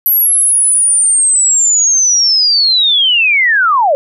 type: linear sweep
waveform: sine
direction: down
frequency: 11840 to 530 Hz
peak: -7 dBFS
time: 0.06-3.95 s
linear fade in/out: 0 ms
effects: none